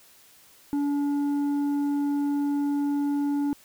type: tone with tanh clipping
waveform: sine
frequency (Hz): 286.6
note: D4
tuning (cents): -42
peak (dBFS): -24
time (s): 0.73-3.53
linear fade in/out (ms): 0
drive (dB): 6
effects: white hiss -55 dBFS RMS until 3.64 s